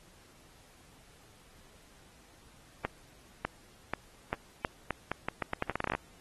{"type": "accelerating click train", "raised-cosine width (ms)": 0.5, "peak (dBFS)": -16, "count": 20, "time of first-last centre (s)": [2.85, 5.95], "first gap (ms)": 600, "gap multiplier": 0.81, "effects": ["pink hiss -60 dBFS RMS until 6.2 s", "AAC 32 kbps"]}